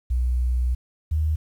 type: tone pair in turn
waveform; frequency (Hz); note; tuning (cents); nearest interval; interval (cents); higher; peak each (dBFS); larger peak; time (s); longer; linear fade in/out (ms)
sine; 61.74 / 77.61; B1 / D#2; 0 / -4; major third; 396; second; -19; neither; 0.1-0.75 / 1.11-1.36; first; 10
effects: 9-bit